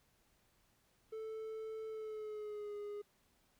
triangle tone with pitch glide, 440 to 412.9 Hz, A4 to G#4, 0 to -10 cents, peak -40 dBFS, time 1.12-3.02 s, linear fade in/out 10 ms, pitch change -110 cents, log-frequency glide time 1.88-2.75 s, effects pink hiss -74 dBFS RMS until 3.59 s

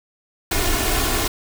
pink noise with comb filter, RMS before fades -20 dBFS, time 0.51-1.28 s, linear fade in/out 5 ms, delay 2.8 ms, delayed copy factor +0.65, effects none

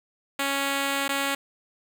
5% pulse tone with dropouts, 277.2 Hz, C#4, in tune, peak -13 dBFS, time 0.39-1.35 s, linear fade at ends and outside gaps 5 ms, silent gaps 1.081-1.09 s, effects none

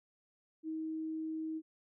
sine tone, 317.3 Hz, D#4, 34 cents sharp, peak -36 dBFS, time 0.63-1.62 s, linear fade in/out 50 ms, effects none

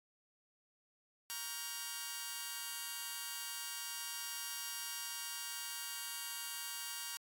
5% pulse chord, G half-diminished seventh, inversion first, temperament just, 940.8 / 1128.9 / 1411.2 / 1568 Hz, Bb5 / Db6 / F6 / G6, +16 / +31 / +18 / 0 cents, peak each -35 / -38 / -37 / -36 dBFS, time 1.3-7.17 s, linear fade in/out 0 ms, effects AAC 64 kbps

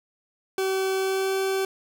40% pulse tone with pitch glide, 382.2 to 385.1 Hz, G4 to G4, -44 to -31 cents, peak -22 dBFS, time 0.58-1.65 s, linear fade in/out 2 ms, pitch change +13 cents, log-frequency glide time 0.96-1.36 s, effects none

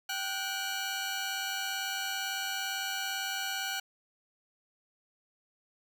15% pulse tone pair together, 777.4 / 1457 Hz, G5 / F#6, -15 / -27 cents, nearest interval major seventh, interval 1088 cents, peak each -30 / -28 dBFS, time 0.09-3.8 s, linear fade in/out 5 ms, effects none

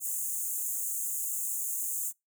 pink high-pass noise, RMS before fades -33 dBFS, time 0-2.13 s, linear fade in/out 50 ms, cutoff 6600 Hz, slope 96 dB/octave, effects noise-tail reverb RT60 0.2 s tail -26 dB re dry

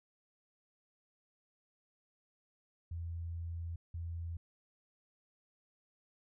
sine tone bursts at uneven times, 84.2 Hz, E2, 37 cents sharp, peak -38 dBFS, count 2, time 2.91-3.76 / 3.94-4.37 s, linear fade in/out 5 ms, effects none

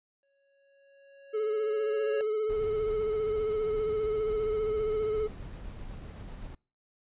square tone with exponential growth, 554.4 Hz, C#5, in tune, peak -32 dBFS, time 0.23-2.21 s, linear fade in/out 1 ms, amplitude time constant 430 ms
triangle tone with vibrato, 430.5 Hz, A4, 38 cents flat, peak -25 dBFS, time 1.33-5.28 s, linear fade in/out 20 ms, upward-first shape sine, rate 15 Hz, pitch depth 35 cents each way
brown noise with tremolo, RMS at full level -41 dBFS, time 2.49-6.55 s, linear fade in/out 5 ms, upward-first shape sine, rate 7.9 Hz, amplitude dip 25%
effects noise-tail reverb RT60 0.4 s tail -26 dB re dry + resampled to 8000 Hz

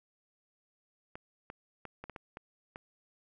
clicks, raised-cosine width 0.5 ms, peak -28 dBFS, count 8, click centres 1.155 / 1.501 / 1.853 / 2.04 / 2.097 / 2.162 / 2.371 / 2.759 s, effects none

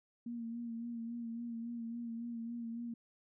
sine tone with vibrato, 233.1 Hz, A#3, in tune, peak -39 dBFS, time 0.26-2.94 s, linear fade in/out 5 ms, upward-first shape sine, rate 3.6 Hz, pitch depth 35 cents each way, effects none

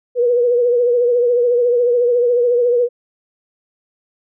sine tone with vibrato, 484.2 Hz, B4, 34 cents flat, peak -11 dBFS, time 0.15-2.89 s, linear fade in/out 50 ms, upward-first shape triangle, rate 14 Hz, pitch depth 58 cents each way, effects none

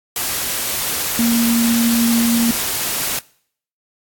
sine tone in noise, 233.1 Hz, A#3, in tune, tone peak -13 dBFS, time 1.19-2.51 s, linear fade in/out 2 ms, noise white, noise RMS -21 dBFS, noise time 0.16-3.19 s, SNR +5 dB, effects noise-tail reverb RT60 0.6 s tail -23 dB re dry + AAC 64 kbps

